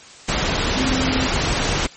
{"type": "tone in noise", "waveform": "sine", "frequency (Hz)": 260, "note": "C4", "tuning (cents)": -11, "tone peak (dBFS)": -21, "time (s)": [0.76, 1.28], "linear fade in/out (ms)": 10, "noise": "pink", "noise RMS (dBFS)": -20, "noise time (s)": [0.28, 1.87], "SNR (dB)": -4, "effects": ["white hiss -42 dBFS RMS until 1.96 s", "MP3 32 kbps"]}